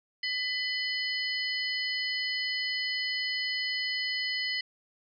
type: harmonic tone with a mistuned harmonic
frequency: 1000 Hz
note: B5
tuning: 21 cents sharp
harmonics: 2 / 3 / 4 / 5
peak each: -32 / -36 / -35 / -37 dBFS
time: 0.23-4.61 s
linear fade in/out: 5 ms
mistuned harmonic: 4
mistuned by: +130 cents
effects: none